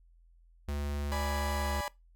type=tone with pitch glide; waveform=square; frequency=72.1 to 71.23 Hz; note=D2 to C#2; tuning=-31 to +48 cents; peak=-33 dBFS; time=0.68-1.81 s; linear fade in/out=5 ms; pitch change=-21 cents; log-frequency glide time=1.54-1.67 s
type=chord; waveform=30% pulse; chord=G# diminished; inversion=second; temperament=equal; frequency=587.3 / 830.6 / 987.8 Hz; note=D5 / G#5 / B5; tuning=0 / 0 / 0 cents; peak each=-36 dBFS; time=1.12-1.88 s; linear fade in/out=0 ms
effects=noise-tail reverb RT60 0.2 s tail -21 dB re dry + added 42 Hz sine -58 dBFS peak until 2.15 s